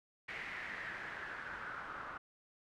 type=noise with low-pass filter sweep; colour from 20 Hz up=white; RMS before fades=-45 dBFS; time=0.28-2.18 s; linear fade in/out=10 ms; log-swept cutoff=2100 to 1300 Hz; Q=4.7; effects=none